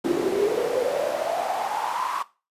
brown noise with high-pass filter sweep, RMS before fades -25 dBFS, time 0.04-2.23 s, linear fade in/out 10 ms, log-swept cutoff 330 to 1100 Hz, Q 8.5, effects noise-tail reverb RT60 0.3 s tail -18 dB re dry + resampled to 32000 Hz

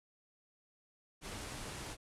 pink low-pass noise, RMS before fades -45 dBFS, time 1.21-1.97 s, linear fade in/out 50 ms, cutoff 11000 Hz, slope 48 dB/octave, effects none

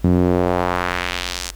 sawtooth tone with band-pass filter sweep, 89.3 Hz, F2, 39 cents sharp, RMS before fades -19 dBFS, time 0.04-1.51 s, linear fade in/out 5 ms, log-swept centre 200 to 7000 Hz, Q 1.2, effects added 50 Hz sine -34 dBFS peak until 1.55 s + pink hiss -48 dBFS RMS until 1.55 s

